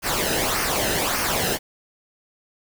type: noise with flanger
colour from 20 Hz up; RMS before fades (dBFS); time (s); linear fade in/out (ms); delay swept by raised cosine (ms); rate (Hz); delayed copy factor
pink; -23; 0.02-1.59; 50; 0.26 to 0.9; 1.7; -0.6
effects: none